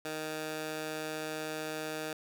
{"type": "tone with high-pass filter", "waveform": "15% pulse", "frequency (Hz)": 155.56, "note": "D#3", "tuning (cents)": 0, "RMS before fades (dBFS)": -38, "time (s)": [0.05, 2.13], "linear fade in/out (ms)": 2, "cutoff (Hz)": 340, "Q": 0.52, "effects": []}